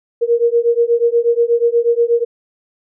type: beating tone pair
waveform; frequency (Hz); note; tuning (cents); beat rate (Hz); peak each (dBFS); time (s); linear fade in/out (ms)
sine; 466.2 / 474.5; A#4 / A#4; 0 / +31; 8.3; -14; 0.21-2.25; 20
effects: none